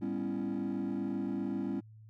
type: chord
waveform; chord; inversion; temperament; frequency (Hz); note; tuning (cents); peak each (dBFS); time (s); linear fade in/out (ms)
triangle; C# half-diminished seventh; second; just; 199.57 / 249.5 / 277.2 / 332.6; G3 / B3 / C#4 / E4; +31 / +18 / 0 / +16; -34 / -36 / -34 / -36; 0.01-1.81; 20
effects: tanh soft clip ceiling -26 dBFS + added 109 Hz sine -51 dBFS peak until 2.09 s